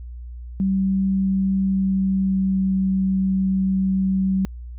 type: tone with pitch glide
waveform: sine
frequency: 192.4 to 190.63 Hz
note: G3 to G3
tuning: -32 to -48 cents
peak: -17 dBFS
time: 0.6-4.45 s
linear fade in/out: 0 ms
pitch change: -16 cents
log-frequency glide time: 1.66-2.75 s
effects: added 60 Hz sine -32 dBFS peak until 4.78 s